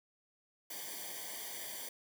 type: noise with comb filter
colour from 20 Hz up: white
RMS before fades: -44 dBFS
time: 0.7-1.89 s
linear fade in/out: 5 ms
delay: 0.75 ms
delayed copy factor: -0.95
effects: none